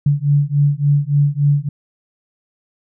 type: beating tone pair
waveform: sine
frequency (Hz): 142.3 / 145.8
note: C#3 / D3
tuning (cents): +46 / -12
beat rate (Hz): 3.5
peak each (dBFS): -15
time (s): 0.06-1.69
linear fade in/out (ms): 5
effects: none